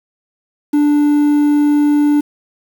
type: tone with quantisation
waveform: triangle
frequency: 293.7 Hz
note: D4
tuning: in tune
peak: -7 dBFS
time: 0.73-2.21 s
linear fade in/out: 10 ms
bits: 6
effects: none